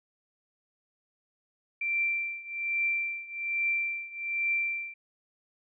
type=tone with tremolo; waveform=sine; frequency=2353 Hz; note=D7; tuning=3 cents sharp; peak=-24 dBFS; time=1.81-4.94 s; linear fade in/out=5 ms; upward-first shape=triangle; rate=1.2 Hz; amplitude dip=90%; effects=none